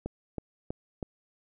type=click train; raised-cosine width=2 ms; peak=-20 dBFS; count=4; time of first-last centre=0.06-1.028 s; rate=3.1 Hz; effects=none